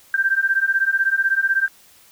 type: beating tone pair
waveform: sine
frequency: 1568 / 1584 Hz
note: G6 / G6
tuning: 0 / +18 cents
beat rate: 16 Hz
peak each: -19 / -19 dBFS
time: 0.14-1.68 s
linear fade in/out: 2 ms
effects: white hiss -51 dBFS RMS until 2.11 s